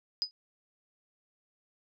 sine tone with exponential decay, 4978 Hz, D#8, in tune, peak -23 dBFS, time 0.22-0.31 s, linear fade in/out 0 ms, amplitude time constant 19 ms, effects none

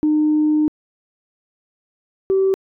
sine tone pair in turn, 304.6 / 384.6 Hz, D#4 / G4, -37 / -33 cents, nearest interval major third, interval 404 cents, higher second, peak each -12 dBFS, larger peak neither, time 0.03-0.68 / 2.3-2.54 s, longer first, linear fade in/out 0 ms, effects tanh soft clip ceiling -9 dBFS

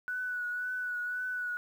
sine tone with vibrato, 1480 Hz, F#6, in tune, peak -32 dBFS, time 0.08-1.57 s, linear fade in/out 0 ms, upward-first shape triangle, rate 1.9 Hz, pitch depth 29 cents each way, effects 10-bit

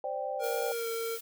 sine chord, C suspended second, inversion none, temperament just, 523.3 / 588.7 / 784.9 Hz, C5 / D5 / G5, 0 / +4 / +2 cents, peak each -36 dBFS, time 0.04-0.72 s, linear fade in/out 2 ms
square tone with pitch glide, 473.1 to 457 Hz, A#4 to A#4, +26 to -34 cents, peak -33 dBFS, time 0.39-1.19 s, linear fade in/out 50 ms, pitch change -60 cents, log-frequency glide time 0.68-0.89 s
blue noise, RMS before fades -43 dBFS, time 0.43-1.21 s, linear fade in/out 10 ms
effects none

